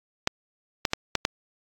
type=clicks; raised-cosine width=0.2 ms; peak=-4 dBFS; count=5; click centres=0.274 / 0.852 / 0.934 / 1.153 / 1.251 s; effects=AAC 48 kbps

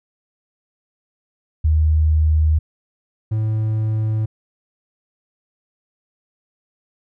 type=tone pair in turn; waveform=sine / triangle; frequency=77.78 / 109.05 Hz; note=D#2 / A2; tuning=0 / -15 cents; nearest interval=tritone; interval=585 cents; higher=second; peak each=-12 / -15 dBFS; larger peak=first; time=1.64-2.59 / 3.31-4.26 s; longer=neither; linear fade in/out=10 ms; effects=none

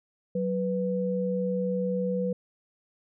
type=tone pair together; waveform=sine; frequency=185.86 / 493.9 Hz; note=F#3 / B4; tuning=+8 / 0 cents; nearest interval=octave + perfect fourth; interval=1692 cents; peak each=-28 dBFS; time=0.35-2.33 s; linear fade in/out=5 ms; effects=none

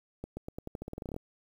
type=accelerating click train; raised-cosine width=2 ms; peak=-25 dBFS; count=16; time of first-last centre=0.24-1.164 s; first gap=130 ms; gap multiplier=0.88; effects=9-bit

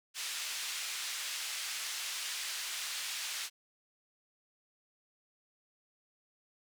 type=band-pass noise; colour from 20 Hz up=pink; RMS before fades=-39 dBFS; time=0.14-3.5 s; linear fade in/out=50 ms; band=2300 to 9200 Hz; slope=12 dB/octave; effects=none

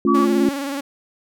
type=chord; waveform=sine; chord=A augmented; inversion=none; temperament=equal; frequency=220 / 277.2 / 349.2 Hz; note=A3 / C#4 / E#4; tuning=0 / 0 / 0 cents; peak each=-19 / -18 / -18 dBFS; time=0.05-0.49 s; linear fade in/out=2 ms
type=tone; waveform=sine; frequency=1140 Hz; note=C#6; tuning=48 cents sharp; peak=-18 dBFS; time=0.07-0.26 s; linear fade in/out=20 ms
type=tone with vibrato; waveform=sawtooth; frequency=279.2 Hz; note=C#4; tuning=13 cents sharp; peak=-20 dBFS; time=0.14-0.81 s; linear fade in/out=10 ms; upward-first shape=square; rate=19 Hz; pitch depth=42 cents each way
effects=none

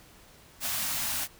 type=band-stop noise; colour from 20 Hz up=white; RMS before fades=-31 dBFS; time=0.6-1.28 s; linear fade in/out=50 ms; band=290 to 580 Hz; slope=96 dB/octave; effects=pink hiss -55 dBFS RMS until 1.39 s

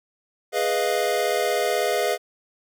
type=chord; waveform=square; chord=F half-diminished seventh; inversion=first; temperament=equal; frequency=415.3 / 493.9 / 622.3 / 698.5 Hz; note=Ab4 / Cb5 / Eb5 / F5; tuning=0 / 0 / 0 / 0 cents; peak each=-27 dBFS; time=0.52-2.18 s; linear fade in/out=50 ms; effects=none

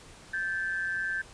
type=tone pair together; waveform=sine; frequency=1560 / 1741.5 Hz; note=G6 / A6; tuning=-9 / -18 cents; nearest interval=major second; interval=191 cents; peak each=-30 / -34 dBFS; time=0.33-1.22 s; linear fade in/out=10 ms; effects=pink hiss -51 dBFS RMS until 1.33 s + resampled to 22050 Hz

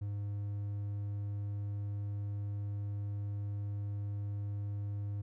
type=tone; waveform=triangle; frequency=101.9 Hz; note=G#2; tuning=32 cents flat; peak=-33 dBFS; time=0.01-5.22 s; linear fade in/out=10 ms; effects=none

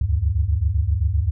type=tone cluster; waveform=sine; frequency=68.8 / 76.5 / 99.3 Hz; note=C#2 / D#2 / G2; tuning=-12 / -29 / +23 cents; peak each=-23 / -20 / -22 dBFS; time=0.01-1.31 s; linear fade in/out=5 ms; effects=none

